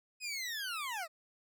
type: linear sweep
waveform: 20% pulse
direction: down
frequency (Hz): 2540 to 602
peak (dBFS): -32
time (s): 0.2-1.08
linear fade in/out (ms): 50
effects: none